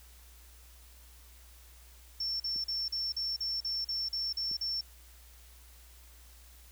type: tone bursts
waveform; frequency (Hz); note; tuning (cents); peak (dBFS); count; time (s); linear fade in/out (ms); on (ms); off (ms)
sine; 5420; E8; +47; -31; 11; 2.2-4.81; 5; 200; 41
type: clicks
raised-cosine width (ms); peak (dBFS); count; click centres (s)
3; -38; 2; 2.561 / 4.514
effects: added 60 Hz sine -54 dBFS peak until 6.71 s + white hiss -59 dBFS RMS until 6.71 s